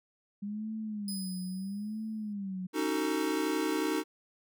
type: tone with vibrato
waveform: sine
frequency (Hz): 200.1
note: G3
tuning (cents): +36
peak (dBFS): -34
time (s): 0.42-2.67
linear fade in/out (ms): 10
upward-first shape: sine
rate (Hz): 0.76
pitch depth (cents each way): 160
type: tone with exponential decay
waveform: 15% pulse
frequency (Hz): 5010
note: D#8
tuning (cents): +11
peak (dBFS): -31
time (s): 1.08-2.33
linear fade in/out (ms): 2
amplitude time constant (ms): 270
type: chord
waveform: square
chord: D# half-diminished seventh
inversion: third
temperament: just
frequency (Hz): 280 / 311.1 / 373.4 / 448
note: C#4 / D#4 / F#4 / A4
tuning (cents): +18 / 0 / +16 / +31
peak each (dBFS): -38 / -32 / -36 / -37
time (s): 2.73-4.04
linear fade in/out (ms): 50
effects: none